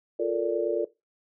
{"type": "chord", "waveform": "sine", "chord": "Bb major seventh", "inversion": "second", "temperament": "just", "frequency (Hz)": [349.6, 437, 466.2, 582.7], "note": ["F4", "A4", "Bb4", "D5"], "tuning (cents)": [2, -12, 0, -14], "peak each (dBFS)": -29, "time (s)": [0.19, 0.85], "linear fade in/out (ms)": 10, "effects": ["noise-tail reverb RT60 0.2 s tail -17 dB re dry"]}